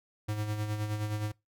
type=tone with tremolo; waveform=square; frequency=105.9 Hz; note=G#2; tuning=34 cents sharp; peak=-30 dBFS; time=0.28-1.32 s; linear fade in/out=10 ms; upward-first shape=sine; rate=9.6 Hz; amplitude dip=50%; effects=noise-tail reverb RT60 0.2 s tail -22 dB re dry